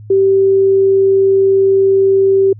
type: tone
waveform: sine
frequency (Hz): 388.3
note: G4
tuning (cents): -16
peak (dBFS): -7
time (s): 0.1-2.53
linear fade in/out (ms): 5
effects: added 106 Hz sine -31 dBFS peak until 2.59 s